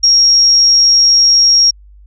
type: tone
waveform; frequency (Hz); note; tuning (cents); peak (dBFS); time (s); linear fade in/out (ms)
sine; 5588; F8; 0; -5; 0.03-1.71; 10
effects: added 50 Hz sine -37 dBFS peak until 2.06 s